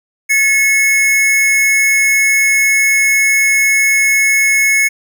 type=tone pair together; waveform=square; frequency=1720 / 2186 Hz; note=A6 / C#7; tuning=-40 / -25 cents; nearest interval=major third; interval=415 cents; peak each=-22 / -10 dBFS; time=0.29-4.89 s; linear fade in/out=20 ms; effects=none